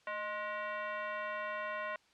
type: tone with frequency modulation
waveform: sine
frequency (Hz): 220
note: A3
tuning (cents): 0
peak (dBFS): -36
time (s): 0.07-1.96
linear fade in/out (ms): 2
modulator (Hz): 839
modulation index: 2.3
effects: white hiss -68 dBFS RMS until 2.13 s + low-pass 5000 Hz 12 dB/octave